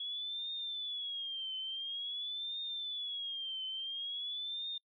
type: tone with vibrato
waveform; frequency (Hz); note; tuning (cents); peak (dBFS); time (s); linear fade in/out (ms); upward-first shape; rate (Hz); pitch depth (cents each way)
sine; 3350; G#7; +14; -37; 0-4.78; 5; triangle; 0.48; 160
effects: noise-tail reverb RT60 0.1 s tail -26 dB re dry